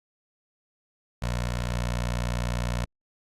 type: tone with notch filter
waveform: 15% pulse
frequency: 60 Hz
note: B1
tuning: 49 cents flat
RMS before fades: -28 dBFS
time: 1.22-2.85 s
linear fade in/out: 5 ms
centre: 290 Hz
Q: 0.9
effects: low-pass 10000 Hz 12 dB/octave + Opus 48 kbps